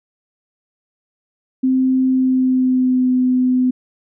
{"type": "tone with pitch glide", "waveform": "sine", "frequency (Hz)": [260, 253.6], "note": ["C4", "B3"], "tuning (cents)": [-11, 46], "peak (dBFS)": -12, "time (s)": [1.63, 3.71], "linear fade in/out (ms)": 10, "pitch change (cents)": -43, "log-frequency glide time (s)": [2.08, 3.11], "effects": []}